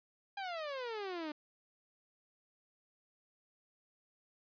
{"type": "exponential sweep", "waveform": "sawtooth", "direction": "down", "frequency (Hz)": [814, 293.7], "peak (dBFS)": -35, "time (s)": [0.37, 1.32], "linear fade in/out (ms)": 5, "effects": ["resampled to 11025 Hz"]}